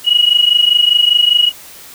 sine tone pair together, 2892 / 2917 Hz, F#7 / F#7, -40 / -25 cents, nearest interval unison, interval 15 cents, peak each -10 dBFS, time 0.04-1.52 s, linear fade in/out 50 ms, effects tanh soft clip ceiling 0 dBFS + white hiss -36 dBFS RMS until 1.94 s

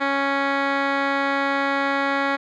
10% pulse tone with low-pass filter, 277.2 Hz, C#4, in tune, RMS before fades -22 dBFS, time 0-2.37 s, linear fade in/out 20 ms, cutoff 2500 Hz, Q 2.1, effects none

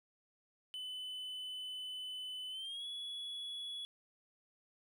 triangle tone with pitch glide, 3014 to 3383 Hz, F#7 to G#7, +31 to +31 cents, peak -40 dBFS, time 0.74-3.85 s, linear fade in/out 0 ms, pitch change +200 cents, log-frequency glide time 2.5-2.86 s, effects none

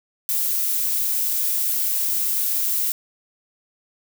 violet noise, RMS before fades -22 dBFS, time 0.29-2.92 s, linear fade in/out 0 ms, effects none

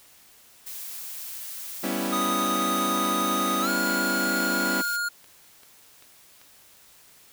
blue noise, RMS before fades -37 dBFS, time 0.66-4.97 s, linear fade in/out 10 ms
sawtooth chord, C# half-diminished seventh, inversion second, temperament equal, 196 / 246.9 / 277.2 / 329.6 Hz, G3 / B3 / C#4 / E4, 0 / 0 / 0 / 0 cents, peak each -28 dBFS, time 1.83-4.82 s, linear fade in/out 10 ms
square tone with pitch glide, 1244.5 to 1421.3 Hz, D#6 to F6, 0 to +30 cents, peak -26 dBFS, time 2.12-5.09 s, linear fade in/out 10 ms, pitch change +230 cents, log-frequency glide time 3.61-3.69 s
click train, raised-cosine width 0.2 ms, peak -33 dBFS, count 9, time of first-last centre 3.29-6.415 s, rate 2.56 Hz
effects white hiss -54 dBFS RMS until 7.32 s

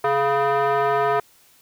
sine tone with frequency modulation, 136.2 Hz, C#3, 30 cents flat, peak -15 dBFS, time 0.04-1.2 s, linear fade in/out 5 ms, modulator 558 Hz, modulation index 2.2, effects tanh soft clip ceiling -15 dBFS + white hiss -55 dBFS RMS until 1.61 s

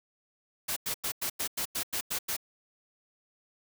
white noise bursts, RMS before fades -32 dBFS, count 10, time 0.68-2.367 s, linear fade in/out 10 ms, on 85 ms, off 93 ms, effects none

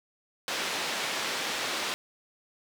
white band-pass noise, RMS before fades -32 dBFS, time 0.48-1.94 s, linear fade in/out 0 ms, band 240 to 4100 Hz, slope 12 dB/octave, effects none

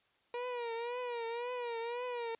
30% pulse tone with vibrato, 477.5 Hz, A#4, 42 cents sharp, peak -34 dBFS, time 0.34-2.35 s, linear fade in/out 2 ms, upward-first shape triangle, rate 1.9 Hz, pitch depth 88 cents each way, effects white hiss -72 dBFS RMS until 2.39 s + resampled to 8000 Hz

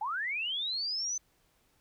sine linear sweep, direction up, 795 to 6180 Hz, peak -31 dBFS, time 0.01-1.18 s, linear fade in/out 5 ms, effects pink hiss -70 dBFS RMS until 1.8 s

